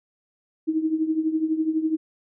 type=tone with tremolo; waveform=sine; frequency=316.6 Hz; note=D#4; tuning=30 cents sharp; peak=-17 dBFS; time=0.67-1.97 s; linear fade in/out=20 ms; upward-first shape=triangle; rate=12 Hz; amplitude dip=80%; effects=none